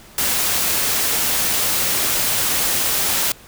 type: noise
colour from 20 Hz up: white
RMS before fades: -19 dBFS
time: 0.18-3.32 s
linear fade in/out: 2 ms
effects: pink hiss -44 dBFS RMS until 3.47 s